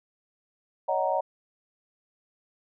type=chord; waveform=sine; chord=D# minor seventh; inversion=third; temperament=just; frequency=560 / 622.3 / 746.7 / 933.4 Hz; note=C#5 / D#5 / F#5 / A#5; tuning=+18 / 0 / +16 / +2 cents; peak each=-29 dBFS; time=0.88-1.21 s; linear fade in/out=10 ms; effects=none